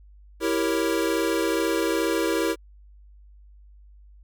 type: chord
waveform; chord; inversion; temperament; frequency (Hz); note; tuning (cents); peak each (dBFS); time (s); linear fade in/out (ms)
square; E diminished seventh; none; equal; 329.6 / 392 / 466.2 / 554.4; E4 / G4 / Bb4 / Db5; 0 / 0 / 0 / 0; -26 / -29 / -28 / -32; 0.4-2.56; 50
effects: added 50 Hz sine -47 dBFS peak until 4.23 s